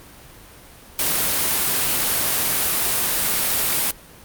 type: noise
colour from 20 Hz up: white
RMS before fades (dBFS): -20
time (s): 0.99-3.91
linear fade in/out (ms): 2
effects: pink hiss -44 dBFS RMS until 4.24 s + Opus 32 kbps